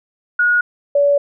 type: tone pair in turn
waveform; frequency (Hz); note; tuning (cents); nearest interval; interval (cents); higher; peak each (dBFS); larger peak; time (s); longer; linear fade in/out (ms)
sine; 1448 / 571.3; F#6 / D5; -38 / -48; octave + major third; 1610; first; -11 / -10; second; 0.39-0.61 / 0.95-1.18; second; 5
effects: none